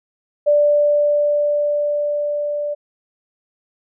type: tone with level ramp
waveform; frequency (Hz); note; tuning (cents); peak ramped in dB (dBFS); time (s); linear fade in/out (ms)
sine; 587.3; D5; 0; -10 to -20; 0.46-2.75; 20
effects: none